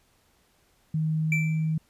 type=tone with pitch glide; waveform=sine; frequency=157.1 to 158.01 Hz; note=D#3 to D#3; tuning=+17 to +27 cents; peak=-23 dBFS; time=0.94-1.78 s; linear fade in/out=5 ms; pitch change=+10 cents; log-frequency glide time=1.2-1.46 s
type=tone with exponential decay; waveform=triangle; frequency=2336 Hz; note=D7; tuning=10 cents flat; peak=-20 dBFS; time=1.32-1.74 s; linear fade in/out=2 ms; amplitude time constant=90 ms
effects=pink hiss -65 dBFS RMS until 1.89 s + resampled to 32000 Hz